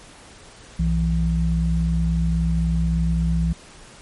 sine tone pair together, 62.18 / 165.9 Hz, B1 / E3, +12 / +11 cents, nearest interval octave + perfect fourth, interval 1699 cents, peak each -20 dBFS, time 0.79-3.53 s, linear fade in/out 5 ms, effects pink hiss -45 dBFS RMS until 4.01 s + MP3 48 kbps

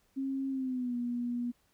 sine tone with pitch glide, 269.5 to 241.5 Hz, C#4 to B3, -49 to -39 cents, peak -31 dBFS, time 0.16-1.52 s, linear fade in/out 20 ms, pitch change -190 cents, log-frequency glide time 0.5-0.96 s, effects pink hiss -71 dBFS RMS until 1.73 s

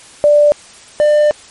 sine / triangle tone pair in turn, 589 / 597.2 Hz, D5 / D5, +5 / +29 cents, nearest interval unison, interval 24 cents, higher second, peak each -5 dBFS, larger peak neither, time 0.24-0.52 / 1-1.31 s, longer second, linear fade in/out 0 ms, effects white hiss -39 dBFS RMS until 1.5 s + MP3 48 kbps

